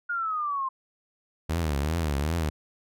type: exponential sweep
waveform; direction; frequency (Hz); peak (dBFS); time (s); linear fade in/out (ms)
sine; down; 1438 to 1044; -26; 0.09-0.69; 10
type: tone with vibrato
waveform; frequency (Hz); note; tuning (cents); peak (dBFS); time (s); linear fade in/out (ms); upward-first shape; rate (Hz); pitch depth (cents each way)
sawtooth; 76.7; D#2; -24; -21; 1.49-2.5; 10; triangle; 2.6; 210
effects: none